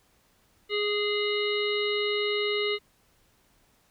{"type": "harmonic tone", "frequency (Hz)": 415.3, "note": "G#4", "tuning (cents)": 0, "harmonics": [1, 3, 5, 7, 9, 10], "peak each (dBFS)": [-27, -38, -32, -33, -35, -40], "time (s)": [0.69, 2.79], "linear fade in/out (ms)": 50, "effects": ["pink hiss -65 dBFS RMS until 3.9 s"]}